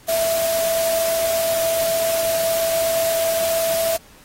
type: tone in noise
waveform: sine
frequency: 659.3 Hz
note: E5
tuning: in tune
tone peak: -18 dBFS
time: 0.08-3.97 s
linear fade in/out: 10 ms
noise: white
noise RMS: -26 dBFS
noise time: 0.08-3.97 s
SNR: +5 dB
effects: pink hiss -49 dBFS RMS until 4.24 s + AAC 48 kbps